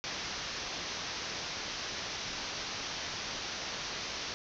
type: low-pass noise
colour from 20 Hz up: white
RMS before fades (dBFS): -39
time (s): 0.04-4.34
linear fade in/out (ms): 0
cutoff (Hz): 6200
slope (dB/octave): 96
effects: none